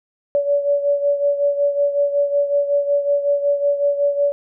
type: beating tone pair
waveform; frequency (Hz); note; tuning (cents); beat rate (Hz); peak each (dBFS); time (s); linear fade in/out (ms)
sine; 570 / 575.4; C#5 / D5; +48 / -36; 5.4; -16 / -22; 0.35-4.32; 0
effects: none